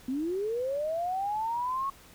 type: linear sweep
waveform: sine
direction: up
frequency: 246.9 to 1108.7 Hz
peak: -28 dBFS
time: 0.08-1.9 s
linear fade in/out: 5 ms
effects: pink hiss -54 dBFS RMS until 2.14 s